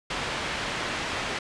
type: low-pass noise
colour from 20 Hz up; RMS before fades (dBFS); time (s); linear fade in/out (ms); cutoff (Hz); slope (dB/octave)
white; -31; 0.1-1.39; 5; 2700; 12
effects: resampled to 22050 Hz